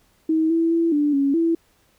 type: tone with pitch steps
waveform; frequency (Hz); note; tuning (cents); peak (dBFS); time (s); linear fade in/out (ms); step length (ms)
sine; 318.5 / 330.1 / 333.5 / 293.4 / 277.9 / 331.6; D#4 / E4 / E4 / D4 / C#4 / E4; +41 / +2 / +20 / -2 / +4 / +10; -16; 0.29-1.55; 5; 210
effects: pink hiss -61 dBFS RMS until 1.98 s